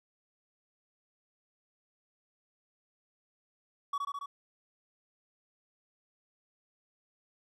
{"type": "tone with echo", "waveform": "triangle", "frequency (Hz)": 1130, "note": "C#6", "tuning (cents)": 33, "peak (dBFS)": -28, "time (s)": [3.93, 3.98], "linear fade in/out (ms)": 5, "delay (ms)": 70, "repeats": 4, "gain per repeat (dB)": -2, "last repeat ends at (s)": 4.26, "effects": []}